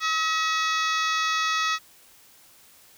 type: harmonic tone with a mistuned harmonic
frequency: 640 Hz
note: D#5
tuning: 49 cents sharp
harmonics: 2 / 3 / 4 / 5 / 6 / 7 / 8 / 9 / 10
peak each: -25 / -29 / -31 / -33 / -35 / -36 / -37 / -38 / -39 dBFS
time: 0-1.79 s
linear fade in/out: 50 ms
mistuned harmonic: 5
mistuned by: +100 cents
effects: white hiss -54 dBFS RMS until 2.97 s

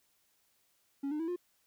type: tone with pitch steps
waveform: triangle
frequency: 278.2 / 301.6 / 327 / 354.6 Hz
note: C#4 / D4 / E4 / F4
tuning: +6 / +46 / -14 / +26 cents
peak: -30 dBFS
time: 1.03-1.362 s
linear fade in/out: 10 ms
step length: 83 ms
effects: tanh soft clip ceiling -26 dBFS + white hiss -73 dBFS RMS until 1.66 s

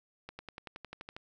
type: accelerating click train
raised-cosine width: 0.3 ms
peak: -27 dBFS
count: 11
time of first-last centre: 0.29-1.165 s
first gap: 100 ms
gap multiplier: 0.97
effects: none

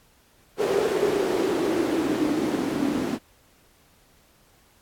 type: noise with band-pass filter sweep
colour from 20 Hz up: white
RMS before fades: -24 dBFS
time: 0.57-3.19 s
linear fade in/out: 50 ms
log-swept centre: 420 to 260 Hz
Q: 5.5
effects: pink hiss -59 dBFS RMS until 4.81 s + AAC 64 kbps

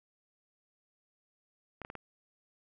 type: clicks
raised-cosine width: 0.5 ms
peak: -27 dBFS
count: 4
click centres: 1.817 / 1.849 / 1.901 / 1.953 s
effects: none

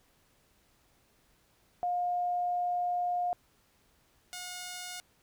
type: tone pair in turn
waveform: sine / 5% pulse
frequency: 711 / 721.3 Hz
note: F5 / F#5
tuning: +31 / -44 cents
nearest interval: unison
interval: 25 cents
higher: second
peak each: -28 dBFS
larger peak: neither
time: 1.83-3.33 / 4.33-5 s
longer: first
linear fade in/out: 0 ms
effects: pink hiss -68 dBFS RMS until 5.22 s

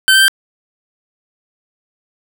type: tone with pitch steps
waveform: 25% pulse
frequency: 1541 / 1558 / 1575.2 Hz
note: G6 / G6 / G6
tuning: -30 / -11 / +8 cents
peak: -3 dBFS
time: 0.08-0.281 s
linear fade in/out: 0 ms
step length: 67 ms
effects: none

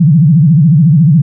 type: tone with vibrato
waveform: sine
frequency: 155.56 Hz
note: D#3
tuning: in tune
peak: -3 dBFS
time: 0-1.22 s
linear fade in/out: 10 ms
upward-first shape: sine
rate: 14 Hz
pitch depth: 230 cents each way
effects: none

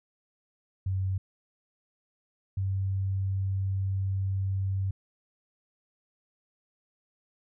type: tone pair in turn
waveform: sine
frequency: 95 / 96.44 Hz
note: F#2 / G2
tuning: +46 / -28 cents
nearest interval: unison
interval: 26 cents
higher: second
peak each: -26 dBFS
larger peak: neither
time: 0.86-1.18 / 2.57-4.91 s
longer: second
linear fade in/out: 5 ms
effects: none

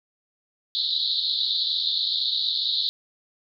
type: band-pass noise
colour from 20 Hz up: white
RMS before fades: -25 dBFS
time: 0.75-2.89 s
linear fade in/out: 0 ms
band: 3600 to 4300 Hz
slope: 96 dB/octave
effects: none

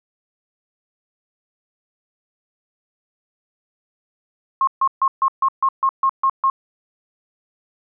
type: tone bursts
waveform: sine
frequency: 1075 Hz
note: C6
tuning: 47 cents sharp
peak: -13 dBFS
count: 10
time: 4.61-6.5 s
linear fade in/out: 2 ms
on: 63 ms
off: 140 ms
effects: none

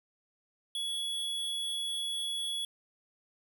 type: tone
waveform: square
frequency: 3374 Hz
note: G#7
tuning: 27 cents sharp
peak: -33 dBFS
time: 0.75-2.65 s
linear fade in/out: 2 ms
effects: none

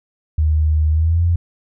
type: tone with pitch glide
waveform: sine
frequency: 77.3 to 85.77 Hz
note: D#2 to F2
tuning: -11 to -31 cents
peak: -12 dBFS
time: 0.38-1.36 s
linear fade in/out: 5 ms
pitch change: +180 cents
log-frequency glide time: 0.91-1.23 s
effects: none

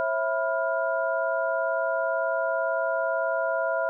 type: tone cluster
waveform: sine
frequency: 540 / 658 / 989 / 1411 Hz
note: C#5 / E5 / B5 / F6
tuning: -45 / -3 / +2 / +17 cents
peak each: -30 / -26 / -32 / -30 dBFS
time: 0-3.89 s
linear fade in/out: 0 ms
effects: none

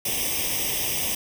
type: noise with comb filter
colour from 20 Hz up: white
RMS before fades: -26 dBFS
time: 0.05-1.15 s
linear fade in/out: 5 ms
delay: 0.35 ms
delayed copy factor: +0.95
effects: none

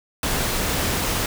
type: noise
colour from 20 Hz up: pink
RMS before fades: -23 dBFS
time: 0.23-1.26 s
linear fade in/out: 2 ms
effects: none

